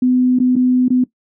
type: tone with dropouts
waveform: sine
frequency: 252.1 Hz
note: B3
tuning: 36 cents sharp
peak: -10 dBFS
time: 0.02-1.04 s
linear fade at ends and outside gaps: 5 ms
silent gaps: 0.389-0.4 / 0.557-0.563 / 0.883-0.903 s
effects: noise-tail reverb RT60 0.1 s tail -18 dB re dry